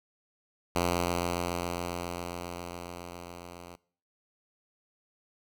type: tone with level ramp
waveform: 5% pulse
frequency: 87.31 Hz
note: F2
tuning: in tune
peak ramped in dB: -14 to -34 dBFS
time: 0.75-3.76 s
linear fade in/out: 10 ms
effects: noise-tail reverb RT60 0.5 s tail -22 dB re dry